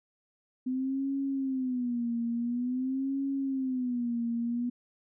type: tone with vibrato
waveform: sine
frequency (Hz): 253.2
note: B3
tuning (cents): +43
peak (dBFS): -28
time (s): 0.66-4.7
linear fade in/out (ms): 10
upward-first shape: sine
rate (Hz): 0.48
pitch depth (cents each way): 140
effects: none